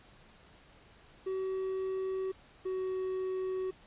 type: tone pair in turn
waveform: triangle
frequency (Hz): 379.5 / 374.7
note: F#4 / F#4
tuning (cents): +44 / +22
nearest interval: unison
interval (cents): 22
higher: first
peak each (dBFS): -30 / -30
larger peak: neither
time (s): 1.26-2.32 / 2.65-3.71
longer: neither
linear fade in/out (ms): 10
effects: pink hiss -59 dBFS RMS until 3.86 s + resampled to 8000 Hz